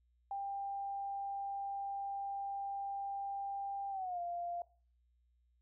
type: tone with pitch glide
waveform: sine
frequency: 794 to 695.2 Hz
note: G5 to F5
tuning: +22 to -8 cents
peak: -37 dBFS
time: 0.31-4.62 s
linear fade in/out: 2 ms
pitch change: -230 cents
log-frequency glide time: 3.9-4.2 s
effects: noise-tail reverb RT60 0.4 s tail -20 dB re dry + added 60 Hz sine -70 dBFS peak until 5.61 s